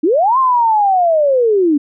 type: linear two-way sweep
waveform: sine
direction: up then down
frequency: 277.2 to 1071 to 277.2 Hz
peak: -9 dBFS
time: 0.03-1.78 s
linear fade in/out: 10 ms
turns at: 0.38 s
effects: none

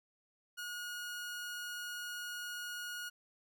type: tone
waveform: sawtooth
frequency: 1443 Hz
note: F#6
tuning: 44 cents flat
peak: -37 dBFS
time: 0.57-3.1 s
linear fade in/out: 20 ms
effects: 13-bit

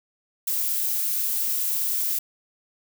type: noise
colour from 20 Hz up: violet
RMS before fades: -25 dBFS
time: 0.47-2.19 s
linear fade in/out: 5 ms
effects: none

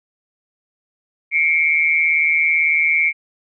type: tone pair together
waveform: sine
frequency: 2163 / 2321 Hz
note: C#7 / D7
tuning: -43 / -21 cents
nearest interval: minor second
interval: 122 cents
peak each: -16 dBFS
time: 1.31-3.13 s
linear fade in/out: 50 ms
effects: none

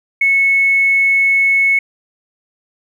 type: tone with tanh clipping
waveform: triangle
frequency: 2200 Hz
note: C#7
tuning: 14 cents flat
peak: -9 dBFS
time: 0.21-1.79 s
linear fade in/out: 5 ms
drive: 2 dB
effects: none

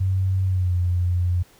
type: tone with pitch glide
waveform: sine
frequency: 94.6 to 88.78 Hz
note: F#2 to F2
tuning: +39 to +29 cents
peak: -18 dBFS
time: 0-1.43 s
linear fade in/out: 10 ms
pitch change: -110 cents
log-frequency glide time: 0.45-0.76 s
effects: pink hiss -54 dBFS RMS until 1.59 s

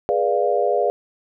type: chord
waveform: sine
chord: G# diminished seventh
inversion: none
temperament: equal with one note detuned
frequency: 415.3 / 488.2 / 587.3 / 698.5 Hz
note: G#4 / B4 / D5 / F5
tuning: 0 / -20 / 0 / 0 cents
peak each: -22 dBFS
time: 0.09-0.9 s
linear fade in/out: 0 ms
effects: none

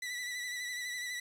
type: tone with vibrato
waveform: sawtooth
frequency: 1971 Hz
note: B6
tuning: 4 cents flat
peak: -33 dBFS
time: 0.02-1.2 s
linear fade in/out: 5 ms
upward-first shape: triangle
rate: 12 Hz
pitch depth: 44 cents each way
effects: low-pass 11000 Hz 12 dB/octave + 10-bit

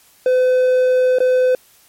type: tone with dropouts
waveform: triangle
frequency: 508 Hz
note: B4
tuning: 49 cents sharp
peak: -9 dBFS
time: 0.26-1.55 s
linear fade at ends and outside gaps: 2 ms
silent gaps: 1.186-1.203 s
effects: white hiss -51 dBFS RMS until 1.88 s + MP3 64 kbps

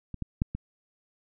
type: clicks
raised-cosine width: 5 ms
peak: -24 / -19 / -12 / -20 dBFS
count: 4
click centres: 0.143 / 0.223 / 0.419 / 0.55 s
effects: none

